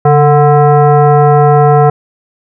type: tone with frequency modulation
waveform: sine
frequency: 143 Hz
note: D3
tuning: 46 cents flat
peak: -3 dBFS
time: 0.05-1.9 s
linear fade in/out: 5 ms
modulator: 590 Hz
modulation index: 1.3
effects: none